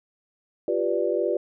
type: chord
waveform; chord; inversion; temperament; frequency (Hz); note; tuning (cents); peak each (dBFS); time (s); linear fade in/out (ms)
sine; G dominant seventh; third; equal; 349.2 / 392 / 493.9 / 587.3; F4 / G4 / B4 / D5; 0 / 0 / 0 / 0; -27; 0.68-1.37; 2
effects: none